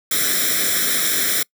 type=noise with comb filter; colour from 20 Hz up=white; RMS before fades=-19 dBFS; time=0.11-1.43 s; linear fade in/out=5 ms; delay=0.54 ms; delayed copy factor=+0.95; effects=noise-tail reverb RT60 0.1 s tail -26 dB re dry + high-pass 200 Hz 12 dB/octave